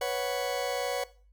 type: chord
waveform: 40% pulse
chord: B suspended second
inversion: none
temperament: just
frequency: 493.9 / 555.6 / 740.8 Hz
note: B4 / C#5 / F#5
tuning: 0 / +4 / +2 cents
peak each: -32 / -32 / -34 dBFS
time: 0.01-1.04 s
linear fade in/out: 5 ms
effects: noise-tail reverb RT60 0.4 s tail -18 dB re dry + added 50 Hz sine -57 dBFS peak until 1.32 s